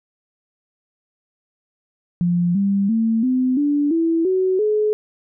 sine tone with pitch steps, 174.61 / 198.27 / 225.1 / 255.6 / 290.3 / 329.6 / 374.3 / 425 Hz, F3 / G3 / A3 / C4 / D4 / E4 / F#4 / G#4, 0 / +20 / +40 / -40 / -20 / 0 / +20 / +40 cents, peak -15 dBFS, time 2.21-4.93 s, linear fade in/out 0 ms, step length 340 ms, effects none

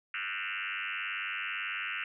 sine tone with frequency modulation, 2093 Hz, C7, in tune, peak -33 dBFS, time 0.14-2.04 s, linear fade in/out 2 ms, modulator 98.1 Hz, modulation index 7.7, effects none

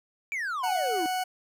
triangle exponential sweep, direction down, 2388 to 305.2 Hz, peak -27 dBFS, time 0.32-1.06 s, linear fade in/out 0 ms
40% pulse tone, 740 Hz, F#5, in tune, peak -26 dBFS, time 0.63-1.24 s, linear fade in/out 10 ms
effects none

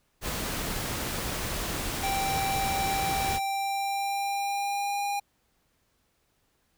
pink noise, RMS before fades -32 dBFS, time 0.21-3.4 s, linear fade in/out 50 ms
square tone with pitch glide, 782 to 808.6 Hz, G5 to G#5, -4 to -46 cents, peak -28 dBFS, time 2.03-5.2 s, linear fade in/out 10 ms, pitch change +58 cents, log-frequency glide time 3.25-5 s
effects pink hiss -71 dBFS RMS until 6.77 s

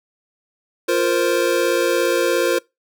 square chord, F suspended fourth, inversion none, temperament equal, 349.2 / 466.2 / 523.3 Hz, F4 / Bb4 / C5, 0 / 0 / 0 cents, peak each -21 dBFS, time 0.88-2.59 s, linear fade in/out 10 ms, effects noise-tail reverb RT60 0.2 s tail -23 dB re dry

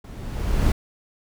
brown noise with level ramp, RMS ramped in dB -38 to -17 dBFS, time 0.04-0.72 s, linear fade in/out 5 ms, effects none

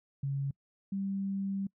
sine tone pair in turn, 138.4 / 195.73 Hz, C#3 / G3, -2 / -2 cents, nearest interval tritone, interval 600 cents, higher second, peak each -30 / -31 dBFS, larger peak first, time 0.23-0.51 / 0.92-1.67 s, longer second, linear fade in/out 5 ms, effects noise-tail reverb RT60 0.1 s tail -26 dB re dry

